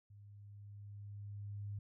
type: tone with level ramp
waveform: sine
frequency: 102 Hz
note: G#2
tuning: 31 cents flat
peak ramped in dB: -55 to -40 dBFS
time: 0.1-1.79 s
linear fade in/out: 5 ms
effects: none